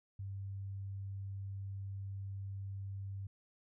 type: tone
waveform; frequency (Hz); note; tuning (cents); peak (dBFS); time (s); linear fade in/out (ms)
sine; 98; G2; 0; -40; 0.19-3.27; 5
effects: none